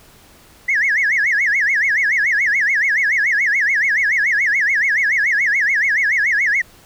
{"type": "tone with vibrato", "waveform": "sine", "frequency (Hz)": 1905, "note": "A#6", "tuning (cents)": 37, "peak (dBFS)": -12, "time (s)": [0.68, 6.62], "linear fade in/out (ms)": 10, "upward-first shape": "sine", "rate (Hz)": 7, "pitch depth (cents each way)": 260, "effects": ["tanh soft clip ceiling -10 dBFS", "pink hiss -47 dBFS RMS until 6.85 s"]}